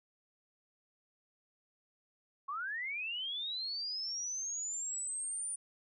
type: linear sweep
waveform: sine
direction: up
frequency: 1070 to 9397 Hz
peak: -36 dBFS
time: 2.48-5.56 s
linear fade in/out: 10 ms
effects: none